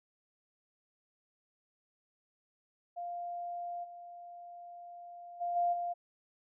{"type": "tone with level steps", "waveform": "sine", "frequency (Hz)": 698.5, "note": "F5", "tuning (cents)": 0, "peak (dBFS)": [-37, -46, -32, -27, -33], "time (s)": [2.96, 5.94], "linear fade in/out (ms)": 20, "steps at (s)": [3.83, 5.4, 5.55, 5.72], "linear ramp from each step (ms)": 20, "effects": []}